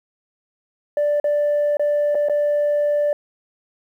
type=tone with dropouts; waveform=sine; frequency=587.3 Hz; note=D5; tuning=in tune; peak=-14 dBFS; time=0.97-3.13 s; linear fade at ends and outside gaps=2 ms; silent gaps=1.2-1.242 / 1.77-1.795 / 2.147-2.152 / 2.286-2.296 s; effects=tanh soft clip ceiling -14 dBFS + 9-bit